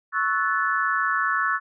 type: chord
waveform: sine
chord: F# minor seventh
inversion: second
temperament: equal with one note detuned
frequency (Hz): 1108.7 / 1318.5 / 1480 / 1735.8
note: C#6 / E6 / F#6 / A6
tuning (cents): 0 / 0 / 0 / -24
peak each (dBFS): -26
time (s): 0.12-1.6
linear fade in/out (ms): 50
effects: none